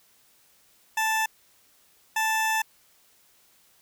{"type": "tone bursts at uneven times", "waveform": "20% pulse", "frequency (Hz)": 880, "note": "A5", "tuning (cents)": 0, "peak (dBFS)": -18, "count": 2, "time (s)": [[0.97, 1.26], [2.16, 2.62]], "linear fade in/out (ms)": 5, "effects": ["white hiss -61 dBFS RMS until 3.81 s"]}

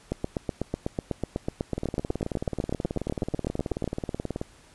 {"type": "two click trains", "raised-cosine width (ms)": 2, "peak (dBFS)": [-16, -13], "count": [50, 31], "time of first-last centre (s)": [[1.78, 4.414], [0.12, 3.842]], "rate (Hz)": [18.6, 8.06], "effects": ["pink hiss -55 dBFS RMS until 4.74 s", "resampled to 24000 Hz"]}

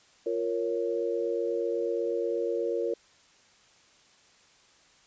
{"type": "chord", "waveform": "sine", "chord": "Bb minor", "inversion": "second", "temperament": "equal", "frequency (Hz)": [349.2, 466.2, 554.4], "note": ["F4", "Bb4", "Db5"], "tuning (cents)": [0, 0, 0], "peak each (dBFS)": [-32, -29, -33], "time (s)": [0.26, 2.94], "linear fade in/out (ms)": 5, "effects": ["white hiss -60 dBFS RMS until 5.06 s", "resampled to 16000 Hz"]}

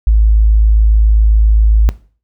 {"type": "tone", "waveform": "sine", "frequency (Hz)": 53.7, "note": "A1", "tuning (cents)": -41, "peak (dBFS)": -5, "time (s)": [0.07, 1.89], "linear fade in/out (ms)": 0, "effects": ["noise-tail reverb RT60 0.4 s tail -18 dB re dry"]}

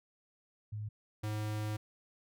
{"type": "tone pair in turn", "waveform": ["sine", "square"], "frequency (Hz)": [106.1, 106.69], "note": ["G#2", "G#2"], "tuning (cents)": [38, 47], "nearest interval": "unison", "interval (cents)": 9, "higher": "second", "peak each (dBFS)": [-37, -35], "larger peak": "second", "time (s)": [[0.72, 0.89], [1.23, 1.77]], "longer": "second", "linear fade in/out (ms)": 10, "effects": []}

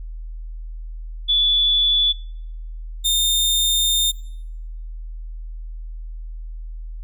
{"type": "tone pair in turn", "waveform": ["sine", "sawtooth"], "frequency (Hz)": [3452, 3635], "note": ["A7", "A#7"], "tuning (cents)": [-34, -44], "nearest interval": "minor second", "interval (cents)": 90, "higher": "second", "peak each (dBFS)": [-14, -13], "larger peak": "second", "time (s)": [[1.28, 2.13], [3.04, 4.12]], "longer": "second", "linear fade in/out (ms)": 20, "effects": ["noise-tail reverb RT60 0.9 s tail -24 dB re dry", "added 40 Hz sine -29 dBFS peak until 7.03 s"]}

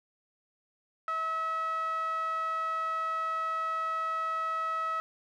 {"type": "tone with band-pass filter", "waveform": "sawtooth", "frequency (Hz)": 646, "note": "E5", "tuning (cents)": -35, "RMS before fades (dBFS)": -32, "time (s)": [1.08, 5], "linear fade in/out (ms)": 0, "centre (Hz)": 1400, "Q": 8.4, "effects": []}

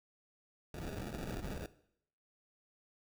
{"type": "noise with sample-and-hold", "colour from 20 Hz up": "pink", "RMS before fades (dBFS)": -42, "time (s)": [0.74, 1.66], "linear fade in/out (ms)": 2, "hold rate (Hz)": 1050, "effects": ["noise-tail reverb RT60 0.7 s tail -17 dB re dry"]}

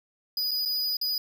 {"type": "tone with dropouts", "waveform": "square", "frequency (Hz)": 4944, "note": "D#8", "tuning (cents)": -12, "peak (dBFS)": -26, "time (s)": [0.37, 1.18], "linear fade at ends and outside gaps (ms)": 2, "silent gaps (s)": [[0.51, 0.514], [0.652, 0.657], [0.969, 1.013]], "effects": []}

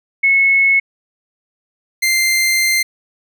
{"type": "tone pair in turn", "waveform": ["sine", "sawtooth"], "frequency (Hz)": [2192, 2089], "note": ["C#7", "C7"], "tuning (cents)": [-20, -3], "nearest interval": "minor second", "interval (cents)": 83, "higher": "first", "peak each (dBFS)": -9, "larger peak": "neither", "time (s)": [[0.23, 0.8], [2.02, 2.83]], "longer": "second", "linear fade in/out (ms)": 10, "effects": []}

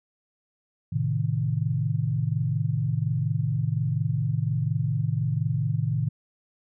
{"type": "chord", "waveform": "sine", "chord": "A diminished", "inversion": "none", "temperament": "equal with one note detuned", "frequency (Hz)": [110, 131.34, 155.56], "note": ["A2", "C3", "Eb3"], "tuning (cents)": [0, 7, 0], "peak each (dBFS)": -27, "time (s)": [0.92, 6.09], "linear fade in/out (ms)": 10, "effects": []}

